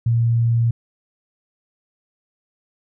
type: tone with vibrato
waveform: sine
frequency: 116.54 Hz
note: A#2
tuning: in tune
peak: -14 dBFS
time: 0.06-0.71 s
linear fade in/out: 5 ms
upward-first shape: triangle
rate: 20 Hz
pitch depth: 11 cents each way
effects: none